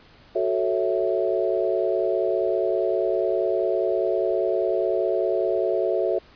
sine chord, F# minor seventh, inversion none, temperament equal, 370 / 440 / 554.4 / 659.3 Hz, F#4 / A4 / C#5 / E5, 0 / 0 / 0 / 0 cents, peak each -25 / -26 / -27 / -25 dBFS, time 0.35-6.19 s, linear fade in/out 10 ms, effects pink hiss -52 dBFS RMS until 6.35 s + resampled to 11025 Hz

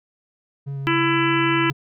triangle tone with vibrato, 138.3 Hz, C#3, 4 cents flat, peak -24 dBFS, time 0.66-1.73 s, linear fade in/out 20 ms, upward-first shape square, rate 4.9 Hz, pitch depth 12 cents each way
harmonic tone, 333.7 Hz, E4, 21 cents sharp, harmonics 1 / 3 / 4 / 5 / 6 / 7 / 8 / 9, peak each -20 / -25 / -26 / -27 / -28 / -28 / -29 / -30 dBFS, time 0.87-1.7 s, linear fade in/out 0 ms
effects none

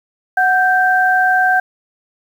sine tone pair together, 739.5 / 1567 Hz, F#5 / G6, -1 / -1 cents, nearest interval octave + minor second, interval 1300 cents, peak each -13 dBFS, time 0.37-1.6 s, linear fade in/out 5 ms, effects 7-bit

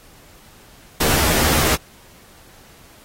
pink noise with comb filter, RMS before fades -18 dBFS, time 1-1.76 s, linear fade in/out 10 ms, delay 13 ms, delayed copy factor +0.6, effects pink hiss -48 dBFS RMS until 3.04 s + AAC 48 kbps

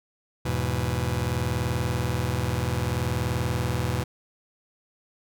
sawtooth chord, E major, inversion none, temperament just, 82.41 / 103.01 / 123.61 Hz, E2 / G#2 / B2, 0 / -14 / +2 cents, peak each -25 / -26 / -23 dBFS, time 0.45-4.04 s, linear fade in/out 10 ms, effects none

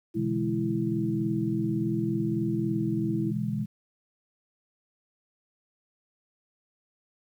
sine tone with vibrato, 329.6 Hz, E4, in tune, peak -29 dBFS, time 0.14-3.32 s, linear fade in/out 20 ms, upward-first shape square, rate 0.59 Hz, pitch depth 11 cents each way
sine chord, E dominant seventh, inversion second, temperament equal, 123.47 / 146.83 / 164.81 / 207.7 Hz, B2 / D3 / E3 / G#3, 0 / 0 / 0 / 0 cents, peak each -32 / -35 / -34 / -30 dBFS, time 0.15-3.66 s, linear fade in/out 20 ms
effects 10-bit

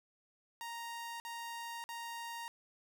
sawtooth tone bursts, 932.3 Hz, A#5, in tune, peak -38 dBFS, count 3, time 0.61-2.48 s, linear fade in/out 0 ms, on 590 ms, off 50 ms, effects none

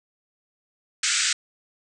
white band-pass noise, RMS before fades -23 dBFS, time 1.03-1.33 s, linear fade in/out 5 ms, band 1300 to 8400 Hz, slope 96 dB/octave, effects none

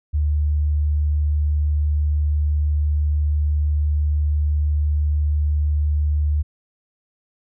sine tone, 74.5 Hz, D2, 25 cents sharp, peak -16 dBFS, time 0.13-6.43 s, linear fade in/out 20 ms, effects none

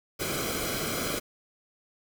pink noise with comb filter, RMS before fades -31 dBFS, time 0.19-1.2 s, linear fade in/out 20 ms, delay 1.1 ms, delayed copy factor -0.75, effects none

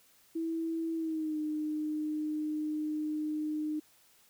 sine tone with pitch glide, 327.3 to 305.4 Hz, E4 to D#4, -12 to -32 cents, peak -31 dBFS, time 0.35-3.8 s, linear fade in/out 10 ms, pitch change -120 cents, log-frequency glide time 0.95-1.38 s, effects white hiss -64 dBFS RMS until 4.29 s

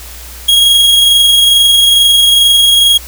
45% pulse tone with amplitude modulation, 3289 Hz, G#7, 18 cents flat, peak -3 dBFS, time 0.48-2.98 s, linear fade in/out 10 ms, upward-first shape sine, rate 22.3 Hz, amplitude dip 25%, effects added 60 Hz sine -30 dBFS peak until 3.07 s + white hiss -31 dBFS RMS until 3.07 s

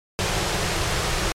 pink band-stop noise, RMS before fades -23 dBFS, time 0.19-1.32 s, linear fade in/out 0 ms, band 200 to 310 Hz, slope 96 dB/octave, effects low-pass 8000 Hz 12 dB/octave + MP3 96 kbps

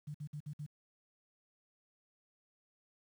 sine tone bursts, 148.4 Hz, D3, 18 cents sharp, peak -40 dBFS, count 5, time 0.07-0.665 s, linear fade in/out 10 ms, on 75 ms, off 55 ms, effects 11-bit

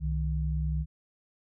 sine tone pair together, 65.41 / 155.57 Hz, C2 / D#3, 0 / 0 cents, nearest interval octave + minor third, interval 1500 cents, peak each -28 / -31 dBFS, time 0-0.86 s, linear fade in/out 50 ms, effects none

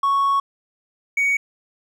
triangle tone pair in turn, 1108.7 / 2242 Hz, C#6 / C#7, 0 / +19 cents, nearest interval octave, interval 1219 cents, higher second, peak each -13 / -14 dBFS, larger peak first, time 0.03-0.4 / 1.17-1.37 s, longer first, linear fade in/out 5 ms, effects tanh soft clip ceiling -10 dBFS

